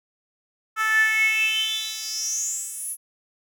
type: tone with high-pass filter sweep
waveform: 10% pulse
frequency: 437.7 Hz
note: A4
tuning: 9 cents flat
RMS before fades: -24 dBFS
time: 0.76-2.97 s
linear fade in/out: 50 ms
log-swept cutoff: 1400 to 11000 Hz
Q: 9.8
effects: none